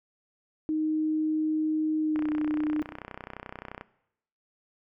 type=tone with pitch glide; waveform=sine; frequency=311.1 to 304 Hz; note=D#4 to D#4; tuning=0 to -40 cents; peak=-25 dBFS; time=0.69-2.82 s; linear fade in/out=0 ms; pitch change=-40 cents; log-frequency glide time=2-2.3 s
type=click train; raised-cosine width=0.5 ms; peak=-23 dBFS; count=53; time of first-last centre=2.16-3.811 s; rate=31.5 Hz
effects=noise-tail reverb RT60 0.8 s tail -19 dB re dry